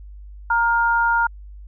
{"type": "tone pair together", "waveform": "sine", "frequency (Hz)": [930, 1411.9], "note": ["A#5", "F6"], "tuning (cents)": [-4, 18], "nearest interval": "perfect fifth", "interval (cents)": 722, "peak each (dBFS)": -18, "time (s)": [0.5, 1.27], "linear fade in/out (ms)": 5, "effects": ["added 50 Hz sine -36 dBFS peak until 1.67 s"]}